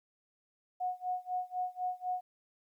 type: tone with tremolo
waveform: sine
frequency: 730 Hz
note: F#5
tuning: 24 cents flat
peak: -30 dBFS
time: 0.8-2.21 s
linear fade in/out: 10 ms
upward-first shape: sine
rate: 4 Hz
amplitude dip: 95%
effects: 12-bit